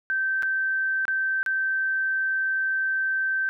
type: tone with dropouts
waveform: sine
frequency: 1553 Hz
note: G6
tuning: 17 cents flat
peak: -22 dBFS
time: 0.1-3.49 s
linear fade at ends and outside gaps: 0 ms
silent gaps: 0.424-0.431 / 1.053-1.081 / 1.43-1.462 s
effects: none